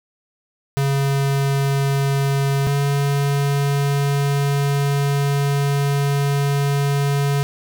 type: tone pair in turn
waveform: square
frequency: 138.59 / 141.18 Hz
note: C#3 / C#3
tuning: 0 / +32 cents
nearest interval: unison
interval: 32 cents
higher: second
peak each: -17 dBFS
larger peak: neither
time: 0.77-2.67 / 2.67-7.43 s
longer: second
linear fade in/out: 0 ms
effects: none